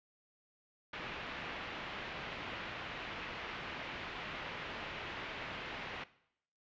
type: low-pass noise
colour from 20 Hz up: white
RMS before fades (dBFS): -44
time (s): 0.93-6.04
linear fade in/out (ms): 5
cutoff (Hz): 2900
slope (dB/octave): 24
effects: noise-tail reverb RT60 0.7 s tail -18 dB re dry + resampled to 16000 Hz